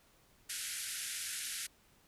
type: band-pass noise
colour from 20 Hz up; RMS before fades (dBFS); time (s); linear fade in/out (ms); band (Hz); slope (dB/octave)
white; -41; 0.49-1.67; 10; 1400 to 12000; 96
effects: pink hiss -67 dBFS RMS until 2.07 s